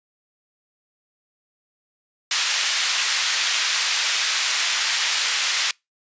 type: band-pass noise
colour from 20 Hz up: white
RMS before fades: -22 dBFS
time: 2.31-5.71 s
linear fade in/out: 2 ms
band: 1500 to 5200 Hz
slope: 12 dB/octave
effects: noise-tail reverb RT60 0.2 s tail -26 dB re dry + resampled to 16000 Hz